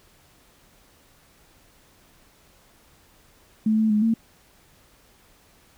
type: tone with pitch steps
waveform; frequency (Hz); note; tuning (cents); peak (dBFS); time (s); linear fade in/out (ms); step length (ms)
sine; 217.5 / 219.2 / 211.1 / 226.1; A3 / A3 / G#3 / A3; -20 / -6 / +29 / +47; -17; 3.66-4.14; 5; 120
effects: pink hiss -57 dBFS RMS until 5.77 s